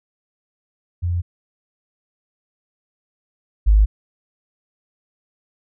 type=tone pair in turn; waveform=sine; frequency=87.31 / 51.91 Hz; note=F2 / G#1; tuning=0 / 0 cents; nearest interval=major sixth; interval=900 cents; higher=first; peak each=-18 / -9 dBFS; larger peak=second; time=1.02-1.22 / 3.66-3.86 s; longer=neither; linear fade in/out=20 ms; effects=none